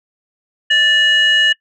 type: tone pair together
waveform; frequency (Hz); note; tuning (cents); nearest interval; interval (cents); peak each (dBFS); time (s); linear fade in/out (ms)
sine; 1760 / 2898; A6 / F#7; 0 / -37; major sixth; 863; -11; 0.7-1.53; 10
effects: noise-tail reverb RT60 0.1 s tail -23 dB re dry + tanh soft clip ceiling -5 dBFS